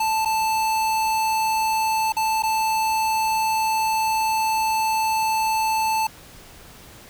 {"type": "tone with dropouts", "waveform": "square", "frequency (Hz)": 880, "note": "A5", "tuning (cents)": 0, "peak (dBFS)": -20, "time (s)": [0, 6.07], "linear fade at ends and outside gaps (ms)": 5, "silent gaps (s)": [[0.25, 0.256], [2.123, 2.166], [2.424, 2.434]], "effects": ["pink hiss -45 dBFS RMS until 7.09 s"]}